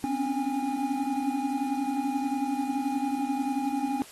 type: tone cluster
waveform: triangle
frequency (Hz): 256.2 / 274.6 / 285.9 / 817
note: C4 / C#4 / D4 / G#5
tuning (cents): -36 / -16 / -46 / -29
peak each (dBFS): -30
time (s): 0.04-4.02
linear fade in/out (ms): 0
effects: white hiss -49 dBFS RMS until 4.11 s + AAC 32 kbps